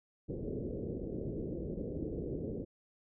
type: low-pass noise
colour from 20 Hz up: white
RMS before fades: -39 dBFS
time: 0.28-2.65 s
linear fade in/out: 20 ms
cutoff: 490 Hz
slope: 48 dB/octave
effects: none